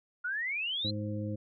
sine exponential sweep, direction up, 1403 to 4186 Hz, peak -31 dBFS, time 0.24-0.91 s, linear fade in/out 10 ms
harmonic tone, 104.9 Hz, G#2, 18 cents sharp, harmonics 1 / 2 / 3 / 5, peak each -35 / -38 / -40 / -42 dBFS, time 0.84-1.36 s, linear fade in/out 10 ms
effects none

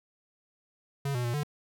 square tone with pitch steps, 139.7 / 122.7 / 119.3 / 147.3 Hz, C#3 / B2 / A#2 / D3, +14 / -11 / +41 / +6 cents, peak -29 dBFS, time 1.05-1.434 s, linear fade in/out 5 ms, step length 96 ms, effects none

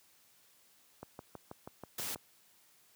click train, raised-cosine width 1 ms, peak -30 dBFS, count 8, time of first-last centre 1.03-2.159 s, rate 6.2 Hz
white noise, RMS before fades -39 dBFS, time 1.98-2.15 s, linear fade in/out 5 ms
effects white hiss -66 dBFS RMS until 2.95 s + high-pass 80 Hz 12 dB/octave

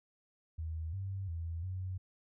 sine tone with pitch steps, 80.3 / 96.7 / 83.2 / 92.9 Hz, E2 / G2 / E2 / F#2, -45 / -23 / +17 / +7 cents, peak -36 dBFS, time 0.58-1.98 s, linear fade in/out 10 ms, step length 350 ms, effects none

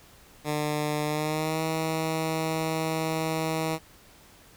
10% pulse tone with pitch glide, 150 to 159.84 Hz, D3 to D#3, +37 to +47 cents, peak -18 dBFS, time 0.44-3.79 s, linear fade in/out 50 ms, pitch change +110 cents, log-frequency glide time 1.05-1.62 s, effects pink hiss -54 dBFS RMS until 4.56 s

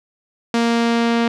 sawtooth tone with low-pass filter sweep, 233.1 Hz, A#3, in tune, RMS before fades -17 dBFS, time 0.54-1.28 s, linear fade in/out 2 ms, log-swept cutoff 5900 to 3800 Hz, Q 0.89, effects none

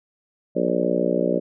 harmonic tone with a mistuned harmonic, 60.5 Hz, B1, 35 cents flat, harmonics 3 / 4 / 5 / 6 / 7 / 8 / 9 / 10, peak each -27 / -27 / -27 / -27 / -27 / -27 / -27 / -27 dBFS, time 0.55-1.4 s, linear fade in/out 20 ms, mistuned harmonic 10, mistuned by -40 cents, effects none

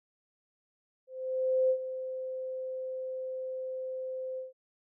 sine tone with ADSR envelope, 518 Hz, C5, 17 cents flat, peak -22 dBFS, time 1.07-4.53 s, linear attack 630 ms, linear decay 75 ms, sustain -12 dB, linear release 150 ms, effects none

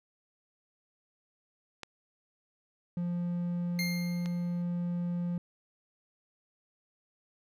clicks, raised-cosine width 0.2 ms, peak -22 / -25 dBFS, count 2, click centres 1.833 / 4.259 s
triangle tone, 174.61 Hz, F3, in tune, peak -28 dBFS, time 2.97-5.38 s, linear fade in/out 2 ms
25% pulse tone with exponential decay, 2114 Hz, C7, 17 cents sharp, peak -27 dBFS, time 3.79-4.62 s, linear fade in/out 1 ms, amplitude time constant 180 ms
effects none

